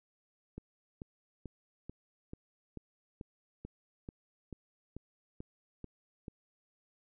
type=click train; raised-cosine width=3 ms; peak=-30 dBFS; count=14; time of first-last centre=0.58-6.282 s; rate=2.28 Hz; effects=none